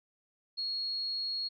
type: tone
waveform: sine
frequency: 4308 Hz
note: C8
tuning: 50 cents sharp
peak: -32 dBFS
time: 0.57-1.49 s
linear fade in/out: 20 ms
effects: none